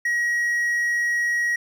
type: tone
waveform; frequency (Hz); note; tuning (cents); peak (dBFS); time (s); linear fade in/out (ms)
triangle; 1902; A#6; +34; -18; 0.05-1.56; 5
effects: none